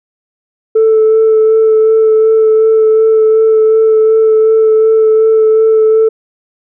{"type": "tone with vibrato", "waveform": "sine", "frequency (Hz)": 440, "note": "A4", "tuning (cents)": 0, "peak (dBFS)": -3, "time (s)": [0.75, 6.09], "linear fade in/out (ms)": 10, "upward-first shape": "sine", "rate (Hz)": 2.7, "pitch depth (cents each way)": 13, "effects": ["tanh soft clip ceiling -2 dBFS"]}